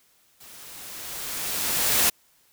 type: noise with level ramp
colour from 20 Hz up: white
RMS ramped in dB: -47 to -19 dBFS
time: 0.4-2.1 s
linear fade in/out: 10 ms
effects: white hiss -62 dBFS RMS until 2.52 s